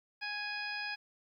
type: harmonic tone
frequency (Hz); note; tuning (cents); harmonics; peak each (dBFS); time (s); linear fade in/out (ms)
830.6; G#5; 0; 1 / 2 / 3 / 4 / 5 / 6; -45 / -40 / -41 / -51 / -52 / -43; 0.21-0.96; 20
effects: 12-bit